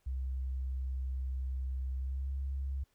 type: tone with pitch glide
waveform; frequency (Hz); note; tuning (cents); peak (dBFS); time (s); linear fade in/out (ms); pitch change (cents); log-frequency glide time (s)
sine; 65.1 to 67.71; C2 to C#2; -8 to -40; -33; 0.06-2.84; 10; +68; 1.96-2.32
effects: pink hiss -75 dBFS RMS until 2.94 s